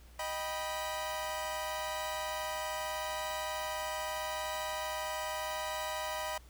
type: chord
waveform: sawtooth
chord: Eb augmented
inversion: none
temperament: equal with one note detuned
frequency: 622.3 / 784 / 979.8 Hz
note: Eb5 / G5 / B5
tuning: 0 / 0 / -14 cents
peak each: -35 / -39 / -35 dBFS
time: 0.19-6.38 s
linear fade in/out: 5 ms
effects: added 60 Hz sine -54 dBFS peak until 6.49 s + pink hiss -62 dBFS RMS until 6.49 s